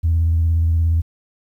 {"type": "tone with vibrato", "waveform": "sine", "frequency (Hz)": 82.41, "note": "E2", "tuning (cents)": 0, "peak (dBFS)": -12, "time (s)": [0.03, 1.02], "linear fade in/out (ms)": 20, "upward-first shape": "sine", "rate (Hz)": 17, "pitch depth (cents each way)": 34, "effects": ["tanh soft clip ceiling -10 dBFS", "9-bit"]}